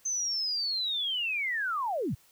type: linear sweep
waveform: sine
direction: down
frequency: 6272 to 78.4 Hz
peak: -28 dBFS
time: 0.05-2.15 s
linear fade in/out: 10 ms
effects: white hiss -62 dBFS RMS until 2.31 s